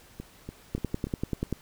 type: two click trains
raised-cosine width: 3 ms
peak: -24 / -15 dBFS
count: 4 / 9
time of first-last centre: 0.2-1.07 / 0.75-1.527 s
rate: 3.45 / 10.3 Hz
effects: pink hiss -55 dBFS RMS until 1.61 s